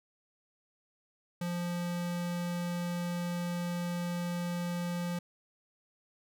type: tone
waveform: square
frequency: 174.61 Hz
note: F3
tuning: in tune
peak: -33 dBFS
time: 1.41-5.19 s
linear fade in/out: 5 ms
effects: none